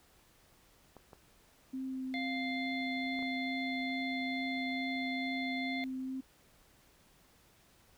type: clicks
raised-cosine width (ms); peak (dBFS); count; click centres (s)
1; -37; 4; 0.967 / 1.132 / 3.191 / 3.226
type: tone with vibrato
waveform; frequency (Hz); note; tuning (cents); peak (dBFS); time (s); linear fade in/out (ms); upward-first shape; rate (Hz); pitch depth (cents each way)
sine; 261.6; C4; 0; -36; 1.73-6.21; 10; triangle; 2.3; 12
type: harmonic tone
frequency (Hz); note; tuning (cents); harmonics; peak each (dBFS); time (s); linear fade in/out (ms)
698.5; F5; 0; 1 / 3 / 5 / 6; -42 / -38 / -46 / -50; 2.14-5.84; 0
effects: pink hiss -65 dBFS RMS until 7.97 s